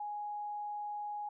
sine tone, 831 Hz, G#5, 1 cent sharp, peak -37 dBFS, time 0-1.29 s, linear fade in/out 5 ms, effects none

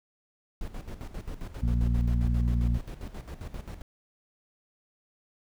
brown noise with tremolo, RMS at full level -36 dBFS, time 0.61-3.82 s, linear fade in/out 2 ms, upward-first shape square, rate 7.5 Hz, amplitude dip 70%
harmonic tone, 59 Hz, A#1, 22 cents sharp, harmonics 1 / 2 / 3 / 4, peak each -24 / -29 / -36 / -35 dBFS, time 1.62-2.78 s, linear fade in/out 10 ms
effects none

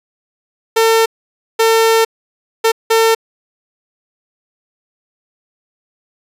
sawtooth tone bursts at uneven times, 450 Hz, A4, 39 cents sharp, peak -5 dBFS, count 4, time 0.76-1.06 / 1.59-2.05 / 2.64-2.72 / 2.9-3.15 s, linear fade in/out 10 ms, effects resampled to 32000 Hz

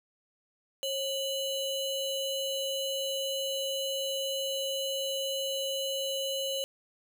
square ring-modulated tone, 1753 Hz, A6, 7 cents flat, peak -28 dBFS, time 0.83-6.64 s, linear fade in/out 0 ms, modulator 1210 Hz, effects none

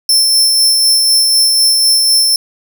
sawtooth tone with tremolo, 5340 Hz, E8, 22 cents sharp, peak -4 dBFS, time 0.09-2.36 s, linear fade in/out 2 ms, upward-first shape sine, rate 4 Hz, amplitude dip 25%, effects none

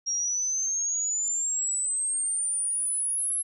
sine exponential sweep, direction up, 5600 to 11070 Hz, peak -25 dBFS, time 0.06-3.43 s, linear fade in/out 20 ms, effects none

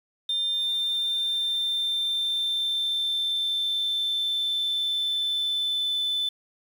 sine tone with pitch glide, 3600 to 3516 Hz, A7 to A7, +39 to -2 cents, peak -22 dBFS, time 0.29-6.29 s, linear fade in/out 5 ms, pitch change -41 cents, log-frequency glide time 0.52-5.98 s, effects tanh soft clip ceiling -21 dBFS + 8-bit

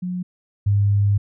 sine tone pair in turn, 180.6 / 101.36 Hz, F#3 / G#2, -42 / -42 cents, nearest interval minor seventh, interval 1000 cents, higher first, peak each -23 / -14 dBFS, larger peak second, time 0.02-0.23 / 0.66-1.18 s, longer second, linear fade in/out 10 ms, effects none

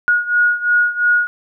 sine beating tone pair, 1445 / 1447.9 Hz, F#6 / F#6, -41 / -38 cents, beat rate 2.9 Hz, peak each -14 / -17 dBFS, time 0.08-1.27 s, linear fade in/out 0 ms, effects none

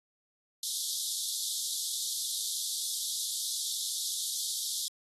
pink high-pass noise, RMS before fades -34 dBFS, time 0.63-4.88 s, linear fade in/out 2 ms, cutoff 3400 Hz, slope 96 dB/octave, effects AAC 32 kbps

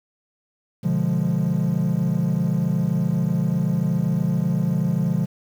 triangle chord, B diminished seventh, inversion none, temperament equal, 123.47 / 146.83 / 174.61 / 207.7 Hz, B2 / D3 / F3 / Ab3, 0 / 0 / 0 / 0 cents, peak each -25 / -21 / -19 / -24 dBFS, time 0.83-5.26 s, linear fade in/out 20 ms, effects tanh soft clip ceiling -11 dBFS + 8-bit

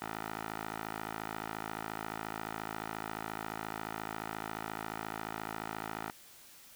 10% pulse tone with band-pass filter, 54.3 Hz, A1, 22 cents flat, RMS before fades -41 dBFS, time 0.02-6.11 s, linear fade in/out 0 ms, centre 1200 Hz, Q 1.1, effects white hiss -56 dBFS RMS until 6.75 s

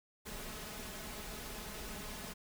pink noise with comb filter, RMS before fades -45 dBFS, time 0.25-2.34 s, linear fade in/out 20 ms, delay 4.7 ms, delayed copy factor +0.55, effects none

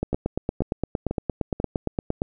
two click trains, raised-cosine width 2 ms, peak -12 / -10 dBFS, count 4 / 20, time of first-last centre 0.13-1.601 / 0.03-2.219 s, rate 2.04 / 8.68 Hz, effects none

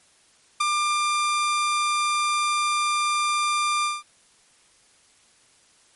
sawtooth tone with ADSR envelope, 1193 Hz, D6, 27 cents sharp, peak -13 dBFS, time 0.6-4.03 s, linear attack 10 ms, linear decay 7 ms, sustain -4 dB, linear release 190 ms, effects white hiss -58 dBFS RMS until 5.95 s + MP3 48 kbps

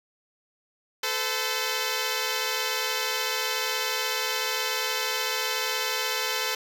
5% pulse tone pair together, 439.5 / 510 Hz, A4 / C5, -2 / -44 cents, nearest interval minor third, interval 258 cents, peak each -17 dBFS, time 1.03-6.55 s, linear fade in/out 5 ms, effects none

